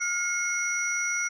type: tone cluster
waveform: sine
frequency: 1411 / 2165 / 5810 Hz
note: F6 / C#7 / F#8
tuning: +17 / -41 / -32 cents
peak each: -29 dBFS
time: 0-1.29 s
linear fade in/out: 20 ms
effects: tanh soft clip ceiling -18 dBFS